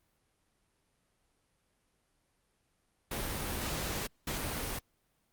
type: noise bursts at uneven times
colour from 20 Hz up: pink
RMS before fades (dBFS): -36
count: 2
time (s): 3.11-4.07 / 4.27-4.79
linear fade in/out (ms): 5
effects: pink hiss -75 dBFS RMS until 5.32 s + Opus 32 kbps